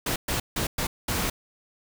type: noise bursts at uneven times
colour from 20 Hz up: pink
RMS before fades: -27 dBFS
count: 5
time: 0.06-0.16 / 0.28-0.4 / 0.56-0.67 / 0.78-0.87 / 1.08-1.3 s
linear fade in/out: 5 ms
effects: none